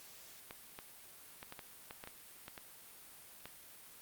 clicks, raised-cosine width 0.3 ms, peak -30 dBFS, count 11, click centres 0.509 / 0.789 / 1.429 / 1.524 / 1.592 / 1.909 / 2.039 / 2.074 / 2.481 / 2.578 / 3.456 s, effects white hiss -56 dBFS RMS until 4.01 s + Opus 48 kbps

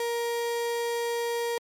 35% pulse tone, 470 Hz, A#4, 14 cents sharp, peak -25 dBFS, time 0-1.58 s, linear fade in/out 2 ms, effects MP3 64 kbps

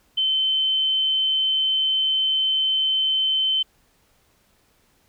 sine tone, 3076 Hz, G7, 33 cents flat, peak -18 dBFS, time 0.17-3.63 s, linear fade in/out 10 ms, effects pink hiss -62 dBFS RMS until 5.08 s

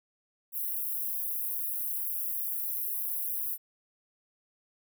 white high-pass noise, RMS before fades -33 dBFS, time 0.52-3.58 s, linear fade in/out 50 ms, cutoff 11000 Hz, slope 48 dB/octave, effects none

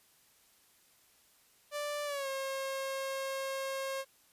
sawtooth tone with pitch glide, 587.3 to 538.6 Hz, D5 to C#5, 0 to -50 cents, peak -31 dBFS, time 1.71-4.05 s, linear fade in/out 50 ms, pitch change -150 cents, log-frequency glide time 2.05-2.28 s, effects white hiss -66 dBFS RMS until 4.32 s + resampled to 32000 Hz

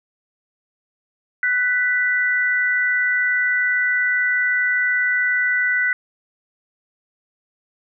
sine tone pair together, 1491.5 / 1975.5 Hz, F#6 / B6, +13 / 0 cents, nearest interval perfect fourth, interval 487 cents, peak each -19 dBFS, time 1.43-5.93 s, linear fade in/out 2 ms, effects none

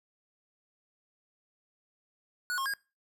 square tone with pitch steps, 1465 / 1077 / 1629 Hz, F#6 / C6 / G#6, -18 / +50 / -34 cents, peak -31 dBFS, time 2.5-2.737 s, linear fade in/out 0 ms, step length 79 ms, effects noise-tail reverb RT60 0.3 s tail -23 dB re dry

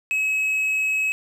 triangle tone, 2564 Hz, E7, 49 cents flat, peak -18 dBFS, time 0.11-1.12 s, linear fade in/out 0 ms, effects none

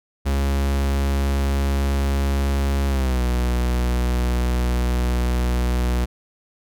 45% pulse tone with pitch glide, 69.1 to 61.21 Hz, C#2 to B1, -5 to -15 cents, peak -18 dBFS, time 0.25-6.06 s, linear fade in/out 20 ms, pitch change -210 cents, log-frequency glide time 2.88-3.23 s, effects none

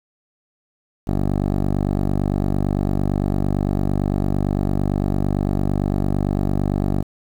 10% pulse tone with low-pass filter, 48.87 Hz, G1, 5 cents flat, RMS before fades -20 dBFS, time 1.07-7.03 s, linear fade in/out 10 ms, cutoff 620 Hz, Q 0.89, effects 7-bit

